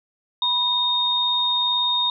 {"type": "tone pair together", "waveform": "sine", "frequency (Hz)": [981, 3699], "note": ["B5", "A#7"], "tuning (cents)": [-12, -14], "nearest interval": "octave + major seventh", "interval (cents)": 2298, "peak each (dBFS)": [-25, -19], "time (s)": [0.42, 2.1], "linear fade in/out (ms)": 2, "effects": []}